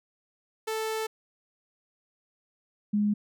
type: tone pair in turn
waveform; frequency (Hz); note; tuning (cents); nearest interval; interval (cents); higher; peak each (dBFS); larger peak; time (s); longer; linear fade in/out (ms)
sawtooth / sine; 440 / 207.7; A4 / G#3; 0 / 0; octave + minor second; 1300; first; -25 / -22; second; 0.67-1.07 / 2.93-3.14; first; 10
effects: none